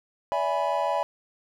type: chord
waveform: triangle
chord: E dominant seventh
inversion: third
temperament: equal with one note detuned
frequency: 573.9 / 659.3 / 830.6 / 987.8 Hz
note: D5 / E5 / G#5 / B5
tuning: -40 / 0 / 0 / 0 cents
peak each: -27 dBFS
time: 0.32-1.03 s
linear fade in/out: 0 ms
effects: none